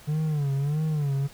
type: tone with vibrato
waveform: triangle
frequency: 146.83 Hz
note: D3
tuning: in tune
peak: -21 dBFS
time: 0.07-1.28 s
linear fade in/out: 20 ms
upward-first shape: sine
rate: 1.6 Hz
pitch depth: 120 cents each way
effects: pink hiss -50 dBFS RMS until 1.33 s